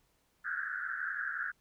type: band-pass noise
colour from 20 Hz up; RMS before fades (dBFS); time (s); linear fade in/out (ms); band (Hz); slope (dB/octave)
pink; -37; 0.44-1.52; 20; 1400 to 1700; 96
effects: pink hiss -73 dBFS RMS until 1.6 s